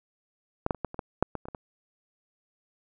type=clicks; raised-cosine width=1 ms; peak=-11 / -10 / -28 / -15 / -26 / -17 / -7 / -18 / -27 / -23 / -23 dBFS; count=11; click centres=0.664 / 0.708 / 0.747 / 0.847 / 0.944 / 0.992 / 1.226 / 1.353 / 1.455 / 1.485 / 1.548 s; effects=none